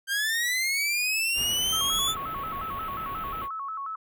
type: linear sweep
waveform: sawtooth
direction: up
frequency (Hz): 1568 to 3520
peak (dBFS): -21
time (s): 0.07-2.15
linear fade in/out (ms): 50
type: band-stop noise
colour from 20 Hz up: pink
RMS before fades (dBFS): -40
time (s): 1.34-3.49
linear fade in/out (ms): 50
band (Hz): 3400 to 12000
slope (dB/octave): 48
type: tone with vibrato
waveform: sine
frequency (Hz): 1200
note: D6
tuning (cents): +37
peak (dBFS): -31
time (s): 1.72-3.96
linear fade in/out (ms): 10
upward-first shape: square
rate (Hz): 5.6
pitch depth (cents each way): 140
effects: none